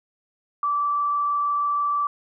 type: tone with frequency modulation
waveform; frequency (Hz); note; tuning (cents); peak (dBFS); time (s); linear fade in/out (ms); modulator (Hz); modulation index
sine; 1162; D6; -19; -20; 0.63-2.07; 2; 26.2; 0.33
effects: none